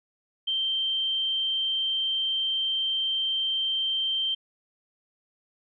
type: tone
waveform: sine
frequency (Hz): 3136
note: G7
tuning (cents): 0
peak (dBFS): -24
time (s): 0.47-4.35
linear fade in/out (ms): 10
effects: none